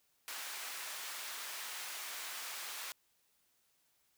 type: high-pass noise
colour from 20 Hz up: pink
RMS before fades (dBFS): -44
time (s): 0.28-2.92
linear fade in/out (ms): 0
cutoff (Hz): 1200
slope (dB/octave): 12
effects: white hiss -75 dBFS RMS until 4.17 s